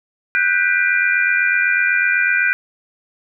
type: chord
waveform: sine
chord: G major seventh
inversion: third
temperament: equal with one note detuned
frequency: 1480 / 1568 / 1975.5 / 2395 Hz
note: F#6 / G6 / B6 / D7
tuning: 0 / 0 / 0 / +33 cents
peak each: -18 / -18 / -23 / -19 dBFS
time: 0.35-2.53 s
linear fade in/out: 0 ms
effects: none